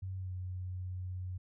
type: tone with pitch glide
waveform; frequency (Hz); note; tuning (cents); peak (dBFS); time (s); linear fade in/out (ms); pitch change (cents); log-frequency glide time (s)
sine; 94.3 to 91.62; F#2 to F#2; +33 to -17; -37; 0.02-1.38; 10; -50; 0.17-0.32
effects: none